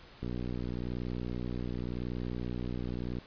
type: click train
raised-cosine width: 3 ms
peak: -24 dBFS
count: 181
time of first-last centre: 0.23-3.186 s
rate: 60.9 Hz
effects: pink hiss -54 dBFS RMS until 3.26 s + resampled to 11025 Hz